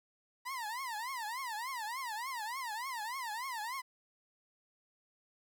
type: tone with vibrato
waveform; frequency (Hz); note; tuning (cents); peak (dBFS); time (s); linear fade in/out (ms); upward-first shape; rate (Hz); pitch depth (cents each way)
30% pulse; 956; A#5; +43; -35; 0.45-3.82; 20; triangle; 3.4; 260
effects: 12-bit